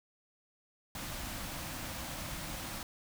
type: band-stop noise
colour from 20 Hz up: pink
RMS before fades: -41 dBFS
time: 0.95-2.83 s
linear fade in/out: 2 ms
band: 350 to 500 Hz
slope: 96 dB/octave
effects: none